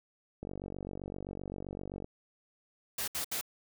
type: click train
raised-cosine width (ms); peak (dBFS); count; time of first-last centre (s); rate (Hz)
2; -27; 78; 0.43-2.044; 47.7
type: noise bursts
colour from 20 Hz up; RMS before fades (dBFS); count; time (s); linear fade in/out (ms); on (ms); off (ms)
white; -35; 3; 2.98-3.412; 5; 98; 69
effects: none